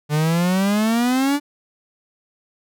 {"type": "exponential sweep", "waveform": "45% pulse", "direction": "up", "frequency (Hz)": [146.83, 293.7], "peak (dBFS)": -16, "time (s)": [0.09, 1.4], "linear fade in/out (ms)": 50, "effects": []}